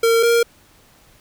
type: tone pair in turn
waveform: square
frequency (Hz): 458.6 / 467.4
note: A#4 / A#4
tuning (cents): -28 / +5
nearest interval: unison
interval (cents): 33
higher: second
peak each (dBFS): -13 / -13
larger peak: neither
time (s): 0.03-0.23 / 0.23-0.43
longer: neither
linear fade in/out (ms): 5
effects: pink hiss -52 dBFS RMS until 1.2 s